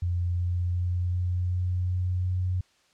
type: tone with pitch steps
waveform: sine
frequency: 87.9 / 88.46 / 89.02 / 89.59 / 90.16 / 90.74 / 91.32 Hz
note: F2 / F2 / F2 / F2 / F#2 / F#2 / F#2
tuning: +12 / +23 / +34 / +45 / -44 / -33 / -22 cents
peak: -24 dBFS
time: 0.02-2.61 s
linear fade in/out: 5 ms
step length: 370 ms
effects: white hiss -64 dBFS RMS until 2.93 s + low-pass 6000 Hz 12 dB/octave